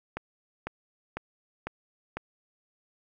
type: click train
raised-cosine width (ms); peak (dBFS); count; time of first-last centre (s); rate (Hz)
0.5; -18; 5; 0.17-2.17; 2
effects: none